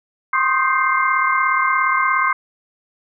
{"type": "tone cluster", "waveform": "sine", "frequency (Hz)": [1045, 1082, 1238, 1560, 2103], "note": ["C6", "C#6", "D#6", "G6", "C7"], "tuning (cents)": [-2, -42, -9, -9, 8], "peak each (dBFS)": -21, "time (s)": [0.33, 2.33], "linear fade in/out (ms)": 5, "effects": []}